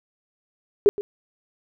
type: tone with echo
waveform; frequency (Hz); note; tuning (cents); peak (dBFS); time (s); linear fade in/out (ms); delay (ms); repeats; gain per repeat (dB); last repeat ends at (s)
sine; 407.5; G#4; -33; -10; 0.86-0.89; 0; 120; 1; -15; 1.01
effects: none